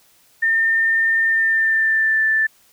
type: tone with pitch glide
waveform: sine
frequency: 1810 to 1763.6 Hz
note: A6 to A6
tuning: +48 to +4 cents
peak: -14 dBFS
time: 0.42-2.47 s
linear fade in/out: 10 ms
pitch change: -44 cents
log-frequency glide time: 1.24-2.23 s
effects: white hiss -55 dBFS RMS until 2.72 s